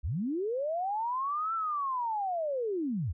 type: linear two-way sweep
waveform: sine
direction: up then down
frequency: 51 to 1351 to 64.4 Hz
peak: -29 dBFS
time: 0.03-3.13 s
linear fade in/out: 20 ms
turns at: 1.54 s
effects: none